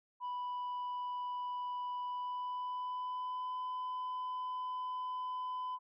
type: tone with pitch glide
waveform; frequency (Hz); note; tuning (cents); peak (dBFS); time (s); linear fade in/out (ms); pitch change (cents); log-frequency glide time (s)
sine; 987.8 to 1007.4; B5 to B5; 0 to +34; -34; 0.2-5.79; 50; +34; 2.04-3.56
effects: tanh soft clip ceiling -36 dBFS